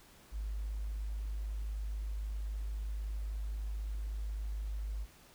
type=tone; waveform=sine; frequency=51.91 Hz; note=G#1; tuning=in tune; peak=-35 dBFS; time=0.31-5.07 s; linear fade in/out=50 ms; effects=pink hiss -60 dBFS RMS until 5.34 s